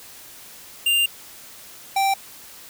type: tone pair in turn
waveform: square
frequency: 2794 / 781.9 Hz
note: F7 / G5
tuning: 0 / -5 cents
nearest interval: octave + minor seventh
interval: 2205 cents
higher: first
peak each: -17 / -18 dBFS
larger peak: first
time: 0.86-1.06 / 1.96-2.14 s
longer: first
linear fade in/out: 5 ms
effects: white hiss -43 dBFS RMS until 2.69 s